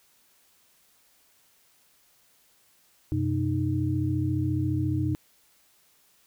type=tone cluster; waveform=sine; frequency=93.7 / 128.1 / 307.6 Hz; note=F#2 / C3 / D#4; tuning=+22 / -36 / -20 cents; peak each=-28 dBFS; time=3.12-5.15 s; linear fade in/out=0 ms; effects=white hiss -63 dBFS RMS until 6.26 s